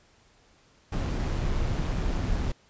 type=noise with amplitude modulation; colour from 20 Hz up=brown; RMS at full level=-26 dBFS; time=0.92-2.52 s; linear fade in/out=5 ms; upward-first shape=sine; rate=143 Hz; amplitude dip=30%; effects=pink hiss -61 dBFS RMS until 2.69 s + resampled to 16000 Hz